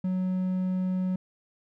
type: tone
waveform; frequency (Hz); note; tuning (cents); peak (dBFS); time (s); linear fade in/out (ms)
triangle; 185; F#3; 0; -23; 0.04-1.16; 5
effects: none